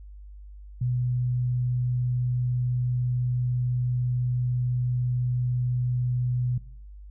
sine tone, 124 Hz, B2, 7 cents sharp, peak -23 dBFS, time 0.81-6.58 s, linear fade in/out 5 ms, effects noise-tail reverb RT60 0.5 s tail -17 dB re dry + added 50 Hz sine -41 dBFS peak until 7.1 s

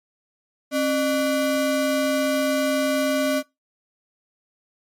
square ring-modulated tone, 437.5 Hz, A4, 10 cents flat, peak -17 dBFS, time 0.71-3.43 s, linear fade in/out 50 ms, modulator 169 Hz, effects noise-tail reverb RT60 0.2 s tail -21 dB re dry + MP3 64 kbps

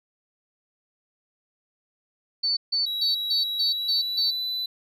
sine tone bursts, 4506 Hz, C#8, 28 cents sharp, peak -21 dBFS, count 7, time 2.43-4.31 s, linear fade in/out 10 ms, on 140 ms, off 150 ms
triangle tone with pitch glide, 3882 to 3991 Hz, B7 to B7, -31 to +17 cents, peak -25 dBFS, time 2.86-4.66 s, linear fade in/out 5 ms, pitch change +48 cents, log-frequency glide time 3.62-4.43 s
effects none

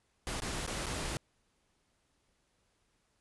pink noise with dropouts, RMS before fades -37 dBFS, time 0.27-1.17 s, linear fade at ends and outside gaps 0 ms, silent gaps 0.402-0.42 / 0.664-0.676 / 0.86-0.866 s, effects pink hiss -75 dBFS RMS until 3.2 s + resampled to 24000 Hz

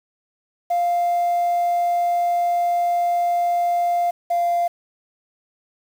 sine tone pair in turn, 698.5 / 693.7 Hz, F5 / F5, 0 / -12 cents, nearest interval unison, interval 12 cents, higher first, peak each -15 dBFS, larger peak neither, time 0.7-4.11 / 4.3-4.68 s, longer first, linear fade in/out 10 ms, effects tanh soft clip ceiling -15 dBFS + 7-bit

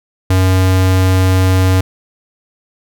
square tone, 93.4 Hz, F#2, 17 cents sharp, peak -9 dBFS, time 0.3-1.81 s, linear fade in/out 5 ms, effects none

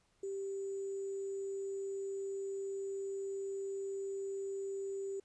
sine tone with sample-and-hold, 391.4 Hz, G4, 3 cents flat, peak -37 dBFS, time 0.23-5.2 s, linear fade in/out 5 ms, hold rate 7350 Hz, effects pink hiss -74 dBFS RMS until 5.24 s + resampled to 22050 Hz

